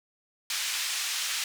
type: band-pass noise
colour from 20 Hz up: white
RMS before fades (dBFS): -31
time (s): 0.5-1.44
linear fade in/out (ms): 2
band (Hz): 1700 to 6300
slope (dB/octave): 12
effects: none